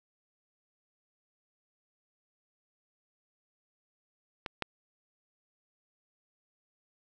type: clicks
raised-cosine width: 0.3 ms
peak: -19 / -15 dBFS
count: 2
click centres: 4.462 / 4.623 s
effects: none